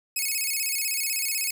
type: tone with vibrato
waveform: 5% pulse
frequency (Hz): 2371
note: D7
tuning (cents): +16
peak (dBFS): -16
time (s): 0.16-1.51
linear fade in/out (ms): 5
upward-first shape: square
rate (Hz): 16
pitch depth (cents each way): 130
effects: none